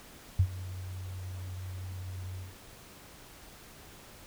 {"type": "tone with ADSR envelope", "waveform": "sine", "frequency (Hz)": 92.5, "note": "F#2", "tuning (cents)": 0, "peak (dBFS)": -18, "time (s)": [0.39, 2.57], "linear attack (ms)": 7, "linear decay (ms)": 69, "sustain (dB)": -19, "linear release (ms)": 190, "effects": ["pink hiss -52 dBFS RMS until 4.26 s"]}